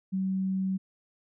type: tone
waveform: sine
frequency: 190 Hz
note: F#3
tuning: 46 cents sharp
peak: -26 dBFS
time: 0.12-0.78 s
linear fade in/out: 20 ms
effects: none